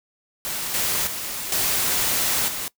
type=noise with level steps; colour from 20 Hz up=white; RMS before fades=-28 / -23 / -30 / -22 / -29 dBFS; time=0.45-2.68 s; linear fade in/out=0 ms; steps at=0.74 / 1.07 / 1.52 / 2.48 s; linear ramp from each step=2 ms; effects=noise-tail reverb RT60 0.1 s tail -21 dB re dry